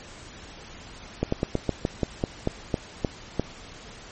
slowing click train, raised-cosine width 2 ms, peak -9 dBFS, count 12, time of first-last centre 1.23-3.396 s, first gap 94 ms, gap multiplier 1.14, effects pink hiss -44 dBFS RMS until 4.11 s + MP3 32 kbps

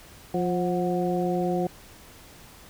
harmonic tone with a mistuned harmonic, 176.7 Hz, F3, 21 cents sharp, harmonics 1 / 2 / 3 / 4, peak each -27 / -27 / -31 / -30 dBFS, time 0.34-1.67 s, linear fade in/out 2 ms, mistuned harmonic 4, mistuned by +61 cents, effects pink hiss -49 dBFS RMS until 2.69 s

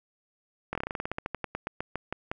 slowing click train, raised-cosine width 0.5 ms, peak -16 dBFS, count 21, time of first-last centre 0.73-2.315 s, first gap 22 ms, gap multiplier 1.12, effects none

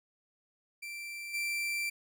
40% pulse tone with level steps, 2349 Hz, D7, in tune, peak -39 / -31 dBFS, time 0.82-1.9 s, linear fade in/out 10 ms, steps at 1.33 s, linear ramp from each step 20 ms, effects none

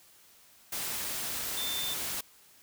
sine tone in noise, 3564 Hz, A7, 22 cents sharp, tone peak -34 dBFS, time 1.57-1.94 s, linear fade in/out 5 ms, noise white, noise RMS -35 dBFS, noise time 0.72-2.21 s, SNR -2 dB, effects white hiss -59 dBFS RMS until 2.62 s

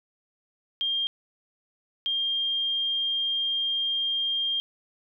sine tone bursts at uneven times, 3206 Hz, G7, 38 cents sharp, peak -24 dBFS, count 2, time 0.81-1.07 / 2.06-4.6 s, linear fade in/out 0 ms, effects none

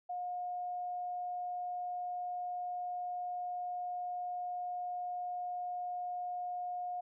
sine tone, 717 Hz, F5, 45 cents sharp, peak -36 dBFS, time 0.09-7.01 s, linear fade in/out 10 ms, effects none

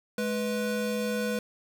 square tone pair together, 211.4 / 493.9 Hz, G#3 / B4, +31 / 0 cents, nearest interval octave + minor third, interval 1469 cents, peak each -31 / -31 dBFS, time 0.18-1.39 s, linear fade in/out 2 ms, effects none

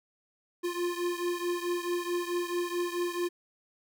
square beating tone pair, 349.2 / 353.8 Hz, F4 / F4, 0 / +23 cents, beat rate 4.6 Hz, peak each -32 / -35 dBFS, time 0.63-3.29 s, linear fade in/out 20 ms, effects none

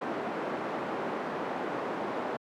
pink band-pass noise, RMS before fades -34 dBFS, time 0.01-2.37 s, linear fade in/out 10 ms, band 270 to 1200 Hz, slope 12 dB/octave, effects high-pass 150 Hz 12 dB/octave

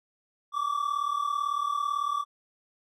triangle tone pair together, 1136 / 1174 Hz, C#6 / D6, +42 / -1 cents, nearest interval minor second, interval 57 cents, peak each -28 / -27 dBFS, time 0.52-2.25 s, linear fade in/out 50 ms, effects none

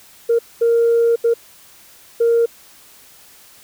sine tone bursts at uneven times, 465.5 Hz, A#4, 2 cents flat, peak -10 dBFS, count 4, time 0.29-0.39 / 0.61-1.16 / 1.24-1.34 / 2.2-2.46 s, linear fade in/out 10 ms, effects tanh soft clip ceiling -8 dBFS + white hiss -46 dBFS RMS until 3.63 s

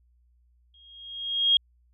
sine tone with exponential growth, 3260 Hz, G#7, 33 cents flat, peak -15 dBFS, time 0.74-1.57 s, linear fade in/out 2 ms, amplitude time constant 180 ms, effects added 60 Hz sine -60 dBFS peak until 1.93 s

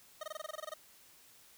25% pulse tone bursts, 621 Hz, D#5, 3 cents flat, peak -35 dBFS, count 12, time 0.21-0.74 s, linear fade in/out 5 ms, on 24 ms, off 22 ms, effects white hiss -61 dBFS RMS until 1.57 s

